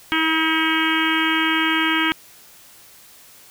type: harmonic tone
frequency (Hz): 320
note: D#4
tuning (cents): +49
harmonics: 1 / 3 / 4 / 5 / 6 / 7 / 8 / 9 / 10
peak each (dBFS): -22 / -27 / -26 / -24 / -28 / -24 / -31 / -27 / -27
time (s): 0.12-2.12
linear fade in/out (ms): 0
effects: white hiss -47 dBFS RMS until 3.5 s